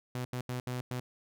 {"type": "tone bursts at uneven times", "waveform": "sawtooth", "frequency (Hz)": 125.1, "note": "B2", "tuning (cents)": 23, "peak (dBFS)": -30, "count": 5, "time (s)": [[0.15, 0.25], [0.33, 0.41], [0.49, 0.6], [0.67, 0.81], [0.91, 1]], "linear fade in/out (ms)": 2, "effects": []}